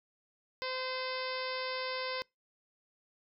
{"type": "harmonic tone", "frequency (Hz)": 515, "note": "C5", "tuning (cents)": -28, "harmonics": [1, 2, 3, 4, 5, 6, 7, 8, 9, 10], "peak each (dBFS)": [-39, -41, -45, -42, -47, -49, -48, -49, -45, -46], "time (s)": [0.62, 2.22], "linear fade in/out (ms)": 0, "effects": ["noise-tail reverb RT60 0.2 s tail -25 dB re dry"]}